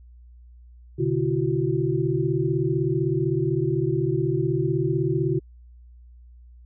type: tone cluster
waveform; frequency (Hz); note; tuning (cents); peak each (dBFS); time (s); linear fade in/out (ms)
sine; 128.5 / 148.1 / 339.5 / 375.4; C3 / D3 / F4 / F#4; -31 / +15 / -49 / +25; -26; 0.98-5.4; 20
effects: added 60 Hz sine -45 dBFS peak until 6.65 s